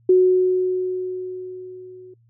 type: tone with level ramp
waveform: sine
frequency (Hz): 368.5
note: F#4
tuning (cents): -7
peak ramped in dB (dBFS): -9 to -39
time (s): 0.09-2.14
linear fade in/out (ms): 5
effects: noise-tail reverb RT60 0.1 s tail -24 dB re dry + added 116 Hz sine -54 dBFS peak until 2.29 s